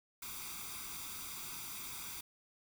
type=noise with comb filter; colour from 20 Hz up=white; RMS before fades=-45 dBFS; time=0.22-2.21 s; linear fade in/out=5 ms; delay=0.84 ms; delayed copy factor=+0.75; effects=none